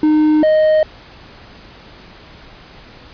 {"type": "tone pair in turn", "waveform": "triangle", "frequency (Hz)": [306.6, 621.4], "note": ["D#4", "D#5"], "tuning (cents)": [-25, -2], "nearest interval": "octave", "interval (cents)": 1223, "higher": "second", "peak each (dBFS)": -7, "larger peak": "neither", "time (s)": [[0.03, 0.43], [0.43, 0.83]], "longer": "neither", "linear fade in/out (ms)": 2, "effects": ["pink hiss -40 dBFS RMS until 3.13 s", "resampled to 11025 Hz"]}